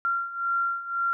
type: beating tone pair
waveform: sine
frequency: 1376 / 1377.9 Hz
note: F6 / F6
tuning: -26 / -24 cents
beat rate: 1.9 Hz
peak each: -30 / -26 dBFS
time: 0.05-1.13 s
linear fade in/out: 0 ms
effects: none